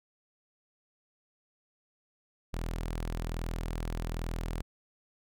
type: tone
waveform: sawtooth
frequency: 41.2 Hz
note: E1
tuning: in tune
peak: -29 dBFS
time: 2.53-4.62 s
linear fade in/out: 10 ms
effects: none